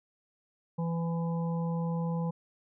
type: harmonic tone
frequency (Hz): 167.3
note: E3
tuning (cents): +26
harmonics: 1 / 3 / 5 / 6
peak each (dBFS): -29 / -39 / -43 / -45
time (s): 0.78-2.31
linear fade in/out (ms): 10
effects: none